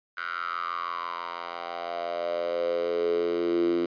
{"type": "tone with high-pass filter sweep", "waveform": "10% pulse", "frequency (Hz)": 86, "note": "F2", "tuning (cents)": -26, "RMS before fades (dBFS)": -29, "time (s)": [0.17, 3.86], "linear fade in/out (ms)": 5, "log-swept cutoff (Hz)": [1500, 310], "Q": 7.6, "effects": ["resampled to 11025 Hz"]}